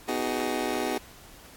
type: chord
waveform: 25% pulse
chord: G# minor seventh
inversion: first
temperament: just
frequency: 249.2 / 311.5 / 373.8 / 415.3 Hz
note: B3 / D#4 / F#4 / G#4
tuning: +16 / +2 / +18 / 0 cents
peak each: -29 dBFS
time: 0.08-0.98 s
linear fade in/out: 5 ms
effects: pink hiss -50 dBFS RMS until 1.56 s + AAC 64 kbps